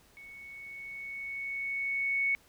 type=tone with level ramp; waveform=sine; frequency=2217 Hz; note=C#7; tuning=in tune; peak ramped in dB=-47 to -25 dBFS; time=0.17-2.35 s; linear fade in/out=0 ms; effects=pink hiss -62 dBFS RMS until 2.48 s